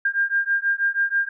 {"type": "beating tone pair", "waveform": "sine", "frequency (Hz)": [1600, 1606.2], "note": ["G6", "G6"], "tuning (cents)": [35, 42], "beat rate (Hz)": 6.2, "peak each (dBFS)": [-22, -22], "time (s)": [0.05, 1.29], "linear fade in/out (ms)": 5, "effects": []}